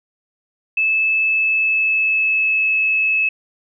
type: tone with pitch glide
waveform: sine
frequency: 2615 to 2595 Hz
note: E7 to E7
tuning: -15 to -28 cents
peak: -14 dBFS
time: 0.77-3.29 s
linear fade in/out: 5 ms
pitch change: -13 cents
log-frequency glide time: 1.23-2.72 s
effects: none